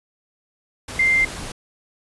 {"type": "tone in noise", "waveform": "sine", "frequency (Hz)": 2093, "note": "C7", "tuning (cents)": 0, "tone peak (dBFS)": -14, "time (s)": [0.99, 1.25], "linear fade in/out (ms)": 5, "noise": "pink", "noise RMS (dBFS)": -32, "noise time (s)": [0.88, 1.52], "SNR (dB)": 15, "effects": ["resampled to 24000 Hz"]}